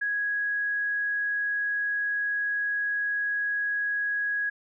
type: tone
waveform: sine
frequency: 1661.2 Hz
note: G#6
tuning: in tune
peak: -25 dBFS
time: 0.01-4.5 s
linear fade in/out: 10 ms
effects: none